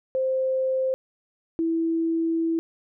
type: tone pair in turn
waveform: sine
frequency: 523.3 / 328.7 Hz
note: C5 / E4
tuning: 0 / -5 cents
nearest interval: minor sixth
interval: 805 cents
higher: first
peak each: -21 dBFS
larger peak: neither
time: 0.15-0.94 / 1.59-2.59 s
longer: second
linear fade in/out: 0 ms
effects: none